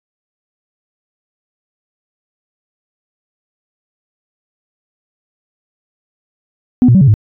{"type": "tone with pitch steps", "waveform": "sine", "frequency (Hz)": [249.4, 120.3, 190.9, 137.8, 106.6], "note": ["B3", "B2", "G3", "C#3", "G#2"], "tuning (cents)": [17, -45, -46, -10, 46], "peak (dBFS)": -3, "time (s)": [6.82, 7.14], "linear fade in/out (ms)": 0, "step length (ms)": 64, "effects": ["tanh soft clip ceiling 0 dBFS"]}